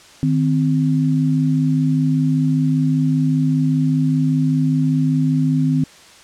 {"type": "tone pair together", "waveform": "sine", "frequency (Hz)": [154.4, 259.5], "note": ["D#3", "C4"], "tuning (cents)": [-13, -14], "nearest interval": "major sixth", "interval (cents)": 899, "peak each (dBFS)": [-16, -17], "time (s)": [0.23, 5.84], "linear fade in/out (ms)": 0, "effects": ["white hiss -44 dBFS RMS until 6.23 s", "low-pass 7000 Hz 12 dB/octave"]}